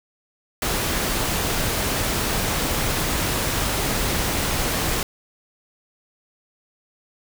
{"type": "noise", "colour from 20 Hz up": "pink", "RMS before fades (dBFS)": -23, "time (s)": [0.62, 5.03], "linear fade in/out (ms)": 2, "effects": []}